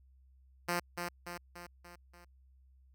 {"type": "tone with echo", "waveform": "5% pulse", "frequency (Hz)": 174.61, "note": "F3", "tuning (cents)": 0, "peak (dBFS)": -20, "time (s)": [0.68, 0.8], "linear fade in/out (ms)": 10, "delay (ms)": 290, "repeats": 5, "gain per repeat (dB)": -5, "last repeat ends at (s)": 2.25, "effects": ["added 65 Hz sine -60 dBFS peak until 2.94 s"]}